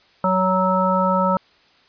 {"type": "harmonic tone", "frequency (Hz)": 186.6, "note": "F#3", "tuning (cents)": 15, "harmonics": [1, 3, 5, 7], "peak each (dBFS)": [-21, -21, -21, -21], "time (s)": [0.24, 1.37], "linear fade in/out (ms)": 2, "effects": ["white hiss -55 dBFS RMS until 1.88 s", "resampled to 11025 Hz"]}